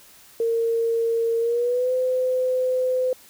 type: tone with pitch glide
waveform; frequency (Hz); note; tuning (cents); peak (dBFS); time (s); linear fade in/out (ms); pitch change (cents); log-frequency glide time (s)
sine; 459.5 to 509.8; A#4 to C5; -25 to -45; -19; 0.4-3.13; 2; +180; 1.39-1.92
effects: white hiss -50 dBFS RMS until 3.29 s